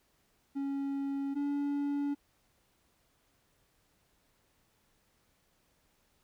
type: tone pair in turn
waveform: triangle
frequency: 277 / 285.4 Hz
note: C#4 / D4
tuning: -1 / -49 cents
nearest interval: minor second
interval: 52 cents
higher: second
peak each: -30 / -28 dBFS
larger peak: second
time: 0.55-1.35 / 1.35-2.15 s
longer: neither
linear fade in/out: 20 ms
effects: pink hiss -72 dBFS RMS until 6.23 s